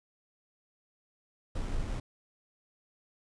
brown noise with sample-and-hold, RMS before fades -33 dBFS, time 1.55-2 s, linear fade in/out 5 ms, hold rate 4410 Hz, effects resampled to 22050 Hz

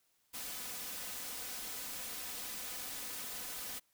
white noise with comb filter, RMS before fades -43 dBFS, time 0.33-3.8 s, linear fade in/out 20 ms, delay 4 ms, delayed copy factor +0.55, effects white hiss -75 dBFS RMS until 3.93 s

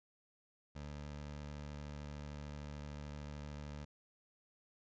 20% pulse tone with vibrato, 73.42 Hz, D2, in tune, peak -40 dBFS, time 0.75-3.85 s, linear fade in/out 10 ms, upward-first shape square, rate 9.6 Hz, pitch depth 8 cents each way, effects resampled to 16000 Hz

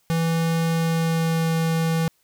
square tone with pitch glide, 164.81 to 163.39 Hz, E3 to E3, 0 to -15 cents, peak -20 dBFS, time 0.1-2.08 s, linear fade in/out 0 ms, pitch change -15 cents, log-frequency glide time 0.66-1.53 s, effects white hiss -65 dBFS RMS until 2.23 s

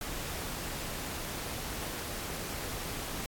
pink noise, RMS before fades -38 dBFS, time 0.01-3.26 s, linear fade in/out 2 ms, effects AAC 64 kbps

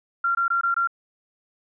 sine tone bursts, 1378 Hz, F6, 24 cents flat, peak -19 dBFS, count 5, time 0.24-0.874 s, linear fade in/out 5 ms, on 110 ms, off 21 ms, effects none

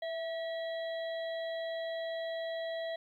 harmonic tone with a mistuned harmonic, 659.3 Hz, E5, in tune, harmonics 1 / 3 / 5 / 6, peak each -35 / -45 / -49 / -51 dBFS, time 0.02-2.96 s, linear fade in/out 5 ms, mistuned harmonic 3, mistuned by -40 cents, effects 12-bit

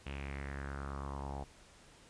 sawtooth tone with low-pass filter sweep, 69.3 Hz, C#2, in tune, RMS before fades -42 dBFS, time 0.06-1.44 s, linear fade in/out 5 ms, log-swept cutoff 2800 to 770 Hz, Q 4.6, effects pink hiss -60 dBFS RMS until 2.09 s + resampled to 22050 Hz

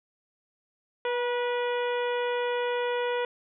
harmonic tone with a mistuned harmonic, 487.6 Hz, B4, 22 cents flat, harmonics 1 / 2 / 3 / 4 / 5 / 6 / 7, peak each -27 / -33 / -37 / -39 / -41 / -43 / -44 dBFS, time 1.05-3.25 s, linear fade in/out 2 ms, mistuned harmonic 2, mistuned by -19 cents, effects none

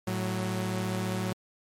sawtooth tone pair together, 109.86 / 185 Hz, A2 / F#3, -2 / 0 cents, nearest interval major sixth, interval 902 cents, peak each -28 / -27 dBFS, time 0.07-1.33 s, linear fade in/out 5 ms, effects MP3 64 kbps

